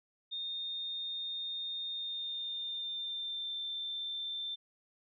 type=tone with pitch glide; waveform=sine; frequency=3660 to 3562 Hz; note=A#7 to A7; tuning=-32 to +21 cents; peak=-36 dBFS; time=0.31-4.56 s; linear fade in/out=20 ms; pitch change=-47 cents; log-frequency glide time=1.91-3.58 s; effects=none